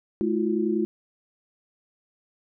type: tone cluster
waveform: sine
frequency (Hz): 213.6 / 327.4 / 357.9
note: G#3 / E4 / F4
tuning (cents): +49 / -12 / +42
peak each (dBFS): -26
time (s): 0.21-0.85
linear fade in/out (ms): 0
effects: none